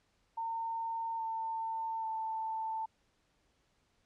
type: tone with pitch steps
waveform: sine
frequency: 910 / 898.5 / 887.2 Hz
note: A#5 / A5 / A5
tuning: -42 / +36 / +14 cents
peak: -34 dBFS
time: 0.37-2.86 s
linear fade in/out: 10 ms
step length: 830 ms
effects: pink hiss -74 dBFS RMS until 4.05 s + low-pass 7000 Hz 12 dB/octave